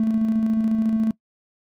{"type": "tone with tremolo", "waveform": "triangle", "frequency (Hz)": 221.4, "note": "A3", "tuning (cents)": 11, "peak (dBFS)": -13, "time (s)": [0, 1.11], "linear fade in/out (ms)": 2, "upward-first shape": "square", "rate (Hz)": 14, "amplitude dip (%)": 40, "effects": ["noise-tail reverb RT60 0.1 s tail -22 dB re dry", "tanh soft clip ceiling -13 dBFS"]}